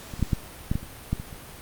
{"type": "clicks", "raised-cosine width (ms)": 5, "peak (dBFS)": [-22, -23, -9, -9, -11, -13, -26, -11, -22, -28], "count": 10, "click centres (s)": [0.138, 0.195, 0.227, 0.332, 0.715, 0.755, 0.83, 1.13, 1.199, 1.328], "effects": ["pink hiss -43 dBFS RMS until 1.61 s", "Opus 48 kbps"]}